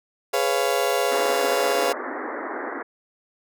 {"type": "chord", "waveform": "35% pulse", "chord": "C# dominant seventh", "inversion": "second", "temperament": "just", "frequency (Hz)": [415.8, 498.9, 554.4, 693], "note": ["G#4", "B4", "C#5", "E#5"], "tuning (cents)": [2, 17, 0, -14], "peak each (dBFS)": -24, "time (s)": [0.33, 1.93], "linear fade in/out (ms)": 10}
{"type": "band-pass noise", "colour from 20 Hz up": "pink", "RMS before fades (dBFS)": -31, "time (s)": [1.11, 2.83], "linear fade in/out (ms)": 10, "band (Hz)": [250, 2000], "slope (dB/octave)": 96}
{"effects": []}